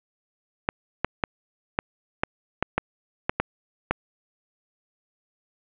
clicks, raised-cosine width 0.5 ms, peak -6 dBFS, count 10, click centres 0.689 / 1.046 / 1.238 / 1.789 / 2.235 / 2.626 / 2.78 / 3.295 / 3.4 / 3.91 s, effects resampled to 8000 Hz + 8-bit

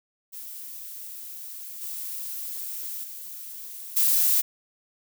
violet noise with level steps, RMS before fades -39 / -34 / -39 / -21 dBFS, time 0.32-4.42 s, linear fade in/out 20 ms, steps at 1.81 / 3.03 / 3.96 s, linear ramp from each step 10 ms, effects none

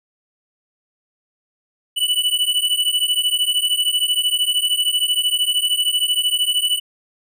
square beating tone pair, 2960 / 2973 Hz, F#7 / F#7, 0 / +8 cents, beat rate 13 Hz, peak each -20 dBFS, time 1.96-6.8 s, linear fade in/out 20 ms, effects none

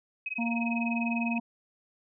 sine tone with tremolo, 2537 Hz, D#7, 33 cents sharp, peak -29 dBFS, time 0.26-1.38 s, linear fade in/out 2 ms, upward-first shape sine, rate 20 Hz, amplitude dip 100%
harmonic tone, 233.1 Hz, A#3, in tune, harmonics 1 / 3 / 4, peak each -28 / -38 / -40 dBFS, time 0.38-1.4 s, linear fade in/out 10 ms
effects none

